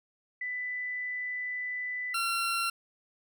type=tone pair in turn; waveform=sine / 20% pulse; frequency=1992 / 1366.1 Hz; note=B6 / F6; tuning=+14 / -39 cents; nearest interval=perfect fifth; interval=653 cents; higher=first; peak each=-32 / -23 dBFS; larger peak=second; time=0.41-2.14 / 2.14-2.7 s; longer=first; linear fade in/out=5 ms; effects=none